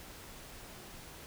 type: silence
effects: pink hiss -50 dBFS RMS until 1.26 s